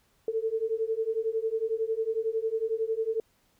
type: beating tone pair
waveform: sine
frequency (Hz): 440 / 451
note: A4 / A4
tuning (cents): 0 / +43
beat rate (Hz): 11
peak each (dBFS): -30 / -29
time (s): 0.28-3.2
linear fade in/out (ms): 2
effects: pink hiss -68 dBFS RMS until 3.59 s